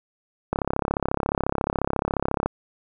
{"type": "click train", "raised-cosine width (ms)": 1, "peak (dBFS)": -8, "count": 67, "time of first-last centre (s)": [0.53, 2.46], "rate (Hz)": 34.2, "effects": []}